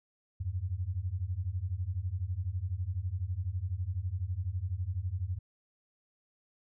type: beating tone pair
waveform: sine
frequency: 85 / 97 Hz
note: F2 / G2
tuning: -46 / -18 cents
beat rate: 12 Hz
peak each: -35 / -34 dBFS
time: 0.4-5.39 s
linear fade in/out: 10 ms
effects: none